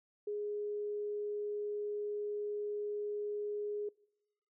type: tone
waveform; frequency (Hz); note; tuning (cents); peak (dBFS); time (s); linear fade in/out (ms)
sine; 415.3; G#4; 0; -35; 0.27-3.89; 5
effects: noise-tail reverb RT60 0.9 s tail -25 dB re dry